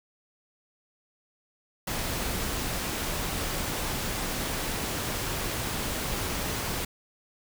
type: noise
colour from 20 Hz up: pink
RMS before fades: -31 dBFS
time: 1.87-6.85 s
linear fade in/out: 5 ms
effects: none